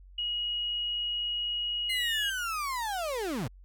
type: tone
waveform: sine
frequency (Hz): 2896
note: F#7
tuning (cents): -38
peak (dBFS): -29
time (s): 0.18-2.3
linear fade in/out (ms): 5
type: linear sweep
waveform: 35% pulse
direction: down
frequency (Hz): 2100 to 97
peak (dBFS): -29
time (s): 1.89-3.48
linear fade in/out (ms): 10
effects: added 46 Hz sine -49 dBFS peak until 3.64 s